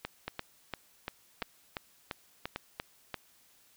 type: two click trains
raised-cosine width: 0.3 ms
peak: -19 / -19 dBFS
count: 3 / 10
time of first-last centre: 0.28-2.561 / 0.05-3.143 s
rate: 0.877 / 2.91 Hz
effects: white hiss -64 dBFS RMS until 3.76 s